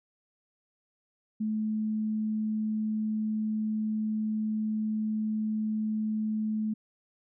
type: tone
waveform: sine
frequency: 216.1 Hz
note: A3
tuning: 31 cents flat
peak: -27 dBFS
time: 1.4-6.74 s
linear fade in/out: 10 ms
effects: none